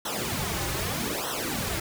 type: noise with flanger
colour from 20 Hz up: pink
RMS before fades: -30 dBFS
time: 0.05-1.8 s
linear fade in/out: 5 ms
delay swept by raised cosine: 0.42 to 4.42 ms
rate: 0.81 Hz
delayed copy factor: -1
effects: none